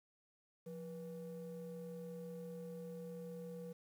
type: ring-modulated tone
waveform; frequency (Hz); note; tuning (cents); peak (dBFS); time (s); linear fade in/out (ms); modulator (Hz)
triangle; 330.3; E4; +4; -39; 0.66-3.73; 10; 155
effects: tanh soft clip ceiling -40 dBFS + 11-bit